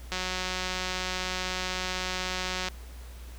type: click train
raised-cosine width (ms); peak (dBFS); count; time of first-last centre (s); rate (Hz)
0.2; -14; 473; 0.12-2.685; 184
effects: added 60 Hz sine -41 dBFS peak until 3.38 s + pink hiss -52 dBFS RMS until 3.38 s